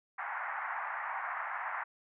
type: band-pass noise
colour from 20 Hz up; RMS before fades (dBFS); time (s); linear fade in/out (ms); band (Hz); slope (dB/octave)
pink; -38; 0.18-1.84; 10; 760 to 2000; 48
effects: none